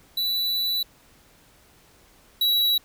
square tone pair in turn, 3958 / 3904 Hz, B7 / B7, +3 / -21 cents, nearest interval unison, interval 24 cents, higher first, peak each -23 / -19 dBFS, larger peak second, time 0.17-0.83 / 2.41-2.78 s, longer first, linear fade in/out 5 ms, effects pink hiss -56 dBFS RMS until 2.84 s

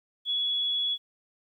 sine tone, 3378 Hz, G#7, 29 cents sharp, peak -25 dBFS, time 0.25-0.98 s, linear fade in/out 50 ms, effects 11-bit

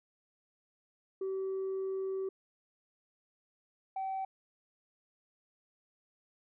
sine tone pair in turn, 383.2 / 768.2 Hz, G4 / G5, -39 / -35 cents, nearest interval octave, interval 1204 cents, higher second, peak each -31 / -32 dBFS, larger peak first, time 1.21-2.29 / 3.96-4.25 s, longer first, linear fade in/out 5 ms, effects tanh soft clip ceiling -31 dBFS

